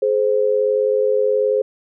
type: tone pair together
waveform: sine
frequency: 422.3 / 521 Hz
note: G#4 / C5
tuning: +29 / -7 cents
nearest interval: major third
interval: 364 cents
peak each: -17 dBFS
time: 0.02-1.62 s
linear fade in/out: 5 ms
effects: none